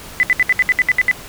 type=tone bursts; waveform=sine; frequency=2004 Hz; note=B6; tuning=25 cents sharp; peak=-9 dBFS; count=10; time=0.2-1.113 s; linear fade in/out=0 ms; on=31 ms; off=67 ms; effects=pink hiss -35 dBFS RMS until 1.28 s